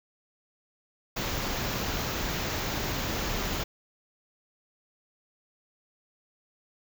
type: band-stop noise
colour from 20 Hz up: pink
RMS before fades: -31 dBFS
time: 1.16-3.64 s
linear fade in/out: 10 ms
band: 7200 to 13000 Hz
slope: 96 dB/octave
effects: none